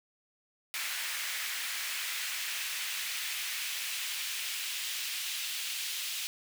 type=noise with high-pass filter sweep; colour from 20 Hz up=pink; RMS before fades=-36 dBFS; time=0.74-6.27 s; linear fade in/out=0 ms; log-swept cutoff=1900 to 3000 Hz; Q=1.5; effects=none